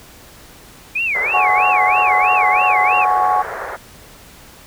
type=tone with vibrato; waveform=sine; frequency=2364 Hz; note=D7; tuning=11 cents sharp; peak=-16 dBFS; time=0.95-3.05 s; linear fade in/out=10 ms; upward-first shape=sine; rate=3.1 Hz; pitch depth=270 cents each way
type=band-pass noise; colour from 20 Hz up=pink; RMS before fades=-27 dBFS; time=1.14-3.77 s; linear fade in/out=20 ms; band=410 to 1900 Hz; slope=48 dB/octave
type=chord; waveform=sine; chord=F# suspended second; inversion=none; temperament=just; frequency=740 / 832.5 / 1110 Hz; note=F#5 / G#5 / C#6; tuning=0 / +4 / +2 cents; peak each=-17 dBFS; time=1.33-3.43 s; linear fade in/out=20 ms
effects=pink hiss -42 dBFS RMS until 4.66 s